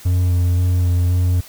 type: tone with vibrato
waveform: triangle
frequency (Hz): 89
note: F2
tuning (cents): +33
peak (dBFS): -11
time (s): 0.05-1.41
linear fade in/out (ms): 10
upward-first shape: square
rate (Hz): 1.9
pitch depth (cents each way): 14
effects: white hiss -41 dBFS RMS until 1.48 s